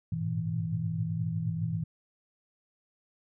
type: tone cluster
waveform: sine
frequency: 101.1 / 109.1 / 115.7 / 120.2 / 163 Hz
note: G#2 / A2 / A#2 / B2 / E3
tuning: -46 / -14 / -13 / -46 / -19 cents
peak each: -37 / -37 / -40 / -37 / -31 dBFS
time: 0.12-1.84 s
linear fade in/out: 5 ms
effects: none